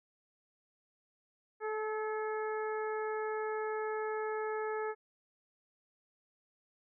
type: harmonic tone with a mistuned harmonic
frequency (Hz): 433.1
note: A4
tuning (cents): -27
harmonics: 1 / 2 / 3 / 4 / 5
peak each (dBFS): -35 / -41 / -43 / -45 / -51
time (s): 1.6-4.95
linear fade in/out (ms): 50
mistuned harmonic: 4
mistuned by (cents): -23
effects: none